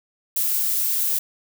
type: noise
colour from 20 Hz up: violet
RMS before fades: -22 dBFS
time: 0.36-1.19 s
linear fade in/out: 5 ms
effects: none